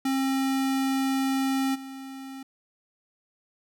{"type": "tone with level steps", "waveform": "square", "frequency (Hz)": 267.8, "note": "C4", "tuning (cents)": 40, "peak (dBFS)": [-24, -38], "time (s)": [0.05, 2.43], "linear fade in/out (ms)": 5, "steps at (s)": 1.74, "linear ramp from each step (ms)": 20, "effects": []}